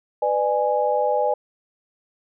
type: chord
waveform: sine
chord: G# diminished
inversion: first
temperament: just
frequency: 498.4 / 598 / 830.6 Hz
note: B4 / D5 / G#5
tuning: +16 / +31 / 0 cents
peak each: -23 / -22 / -22 dBFS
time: 0.22-1.34 s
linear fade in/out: 5 ms
effects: none